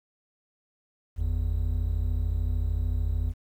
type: tone pair together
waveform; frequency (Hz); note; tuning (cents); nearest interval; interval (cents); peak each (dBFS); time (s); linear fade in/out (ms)
triangle; 48.93 / 82.41; G1 / E2; -2 / 0; major sixth; 902; -25; 1.16-3.34; 50
effects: 10-bit

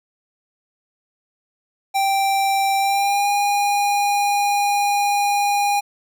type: tone with pitch glide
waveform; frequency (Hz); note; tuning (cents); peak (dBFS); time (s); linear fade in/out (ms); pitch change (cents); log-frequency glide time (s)
square; 784 to 813.5; G5 to G#5; 0 to -36; -17; 1.94-5.81; 20; +64; 2.78-3.29
effects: none

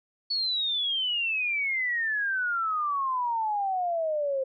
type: exponential sweep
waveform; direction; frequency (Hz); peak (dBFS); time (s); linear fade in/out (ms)
sine; down; 4451 to 523.3; -25; 0.3-4.44; 10
effects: none

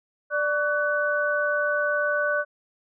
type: tone cluster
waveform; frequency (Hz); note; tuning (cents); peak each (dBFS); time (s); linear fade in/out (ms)
sine; 589 / 1138 / 1497; D5 / C#6 / F#6; +5 / +45 / +20; -25 / -31 / -24; 0.3-2.45; 50
effects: none

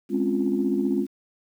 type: chord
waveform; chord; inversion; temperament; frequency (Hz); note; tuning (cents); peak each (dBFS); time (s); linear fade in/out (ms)
sine; Db major seventh; second; equal; 207.7 / 261.6 / 277.2 / 349.2; Ab3 / C4 / Db4 / F4; 0 / 0 / 0 / 0; -26; 0.09-1.07; 50
effects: tanh soft clip ceiling -11 dBFS + 9-bit

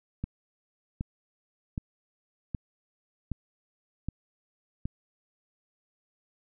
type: click train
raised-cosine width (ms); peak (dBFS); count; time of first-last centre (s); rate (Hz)
5; -19; 7; 0.24-4.855; 1.3
effects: none

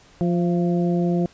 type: harmonic tone with a mistuned harmonic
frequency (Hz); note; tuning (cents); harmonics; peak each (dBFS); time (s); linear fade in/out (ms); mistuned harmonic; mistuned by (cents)
174.9; F3; +3; 1 / 2 / 3 / 4; -19 / -24 / -31 / -31; 0.21-1.26; 0; 4; -36
effects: pink hiss -52 dBFS RMS until 1.33 s + resampled to 16000 Hz

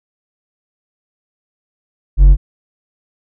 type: tone with hard clipping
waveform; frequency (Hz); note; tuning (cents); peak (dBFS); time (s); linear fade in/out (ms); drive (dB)
sine; 46.25; F#1; 0; -4; 2.17-2.37; 50; 4
effects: none

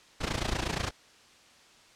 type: noise with amplitude modulation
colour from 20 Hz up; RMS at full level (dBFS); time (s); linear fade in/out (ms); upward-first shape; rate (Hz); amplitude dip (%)
pink; -28; 0.2-0.91; 20; sine; 28.4; 80
effects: white hiss -57 dBFS RMS until 1.95 s + low-pass 6000 Hz 12 dB/octave

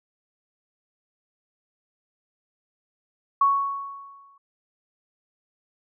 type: tone with exponential decay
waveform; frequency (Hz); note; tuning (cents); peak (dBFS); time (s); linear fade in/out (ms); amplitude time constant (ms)
sine; 1111; C#6; +4; -14; 3.41-4.38; 5; 210
effects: none

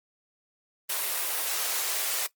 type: high-pass noise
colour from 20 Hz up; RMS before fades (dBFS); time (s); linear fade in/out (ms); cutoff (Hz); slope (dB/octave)
white; -29; 0.89-2.27; 10; 430; 24
effects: noise-tail reverb RT60 0.1 s tail -18 dB re dry + Opus 24 kbps

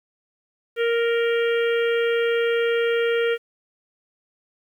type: harmonic tone with a mistuned harmonic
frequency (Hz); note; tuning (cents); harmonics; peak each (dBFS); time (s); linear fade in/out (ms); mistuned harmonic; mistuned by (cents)
466.2; A#4; 0; 1 / 3 / 4 / 5 / 6 / 7; -19 / -29 / -31 / -33 / -35 / -36; 0.76-3.38; 50; 7; -24
effects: 9-bit

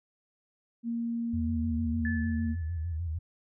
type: tone with pitch glide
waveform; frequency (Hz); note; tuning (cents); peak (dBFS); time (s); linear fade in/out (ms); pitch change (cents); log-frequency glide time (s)
sine; 233.1 to 229.1; A#3 to A#3; 0 to -30; -29; 0.83-2.56; 50; -30; 1.97-2.23
type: tone with vibrato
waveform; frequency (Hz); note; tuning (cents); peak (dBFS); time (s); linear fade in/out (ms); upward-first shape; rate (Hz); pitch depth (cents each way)
sine; 82.41; E2; 0; -30; 1.33-3.19; 10; square; 6.6; 84
type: tone with exponential decay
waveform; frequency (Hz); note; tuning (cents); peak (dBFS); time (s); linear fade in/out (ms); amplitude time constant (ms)
sine; 1737; A6; -23; -32; 2.05-2.97; 2; 200
effects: none

